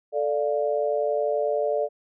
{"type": "chord", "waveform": "sine", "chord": "D minor", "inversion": "second", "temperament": "equal", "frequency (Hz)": [440, 587.3, 698.5], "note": ["A4", "D5", "F5"], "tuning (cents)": [0, 0, 0], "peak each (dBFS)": [-26, -24, -30], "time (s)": [0.12, 1.89], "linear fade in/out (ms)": 50, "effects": []}